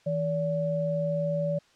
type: tone pair together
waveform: sine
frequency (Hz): 161.82 / 575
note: E3 / D5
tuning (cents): -32 / -37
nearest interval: octave + minor seventh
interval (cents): 2195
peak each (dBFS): -29 / -27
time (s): 0.06-1.59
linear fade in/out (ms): 10
effects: white hiss -61 dBFS RMS until 1.75 s + low-pass 5000 Hz 12 dB/octave